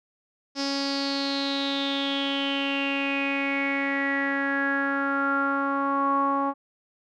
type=tone with low-pass filter sweep; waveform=sawtooth; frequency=277.2 Hz; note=C#4; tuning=in tune; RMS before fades=-26 dBFS; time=0.55-6.54 s; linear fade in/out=50 ms; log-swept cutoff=5200 to 1000 Hz; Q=8.8; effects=none